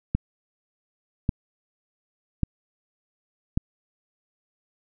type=click train; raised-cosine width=5 ms; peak=-9 dBFS; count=4; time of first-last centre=0.15-3.575 s; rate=0.876 Hz; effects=none